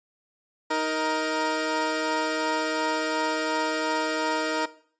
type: tone pair together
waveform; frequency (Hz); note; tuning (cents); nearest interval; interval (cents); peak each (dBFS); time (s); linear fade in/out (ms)
15% pulse; 313.4 / 468.7; D#4 / A#4; +13 / +9; perfect fifth; 696; -21; 0.7-4.66; 10
effects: noise-tail reverb RT60 0.5 s tail -17 dB re dry + resampled to 16000 Hz